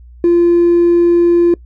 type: tone with hard clipping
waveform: sine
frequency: 344.7 Hz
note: F4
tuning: 23 cents flat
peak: -7 dBFS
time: 0.24-1.54 s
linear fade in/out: 2 ms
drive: 1 dB
effects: noise-tail reverb RT60 0.1 s tail -23 dB re dry + added 60 Hz sine -35 dBFS peak until 1.65 s